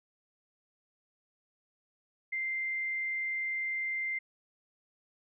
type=tone; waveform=sine; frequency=2090 Hz; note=C7; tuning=2 cents flat; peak=-31 dBFS; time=2.32-4.19 s; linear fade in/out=10 ms; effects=none